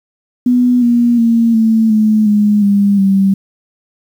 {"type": "tone with pitch steps", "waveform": "sine", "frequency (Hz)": [246.9, 238.6, 230.6, 222.9, 215.4, 208.2, 201.2, 194.5], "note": ["B3", "A#3", "A#3", "A3", "A3", "G#3", "G3", "G3"], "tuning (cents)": [0, 41, -19, 23, -37, 5, 45, -13], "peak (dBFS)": -7, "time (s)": [0.46, 3.34], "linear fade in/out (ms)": 5, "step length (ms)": 360, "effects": ["7-bit"]}